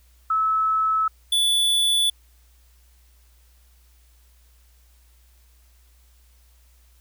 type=tone pair in turn; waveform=sine / square; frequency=1300 / 3461 Hz; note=E6 / A7; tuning=-24 / -29 cents; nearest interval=octave + perfect fourth; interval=1695 cents; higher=second; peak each=-18 dBFS; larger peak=neither; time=0.3-1.08 / 1.32-2.1 s; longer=neither; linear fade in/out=5 ms; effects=added 60 Hz sine -53 dBFS peak until 7 s + white hiss -62 dBFS RMS until 7 s